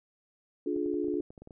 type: chord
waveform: sine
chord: D diminished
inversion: none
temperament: just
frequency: 293.7 / 352.4 / 422.9 Hz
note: D4 / F4 / Ab4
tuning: 0 / +16 / +31 cents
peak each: -32 / -32 / -34 dBFS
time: 0.66-1.21 s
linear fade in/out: 5 ms
type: clicks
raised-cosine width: 2 ms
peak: -35 dBFS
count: 12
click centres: 0.764 / 0.861 / 0.941 / 1.044 / 1.082 / 1.141 / 1.203 / 1.305 / 1.378 / 1.42 / 1.474 / 1.508 s
effects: none